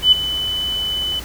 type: tone with ADSR envelope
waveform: sine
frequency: 3000 Hz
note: F#7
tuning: 23 cents sharp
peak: -5 dBFS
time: 0.02-1.2 s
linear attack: 100 ms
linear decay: 13 ms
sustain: -14 dB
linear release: 10 ms
effects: added 60 Hz sine -34 dBFS peak until 1.24 s + pink hiss -34 dBFS RMS until 1.24 s